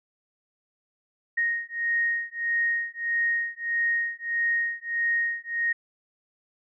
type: beating tone pair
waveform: sine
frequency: 1864.7 / 1866.3 Hz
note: A#6 / A#6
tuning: 0 / +2 cents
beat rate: 1.6 Hz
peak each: -27 dBFS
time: 1.37-5.73 s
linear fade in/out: 10 ms
effects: none